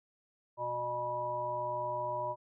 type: harmonic tone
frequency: 121.7 Hz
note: B2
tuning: 25 cents flat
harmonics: 1 / 3 / 5 / 7 / 8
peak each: -47 / -47 / -37 / -47 / -35 dBFS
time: 0.57-2.36 s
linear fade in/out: 50 ms
effects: none